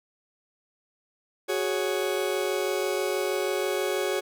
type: chord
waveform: 40% pulse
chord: F# suspended second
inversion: none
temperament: just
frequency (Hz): 370 / 416.2 / 555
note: F#4 / G#4 / C#5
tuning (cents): 0 / +4 / +2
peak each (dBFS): -28 / -29 / -30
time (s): 1.48-4.21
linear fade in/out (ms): 20
effects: none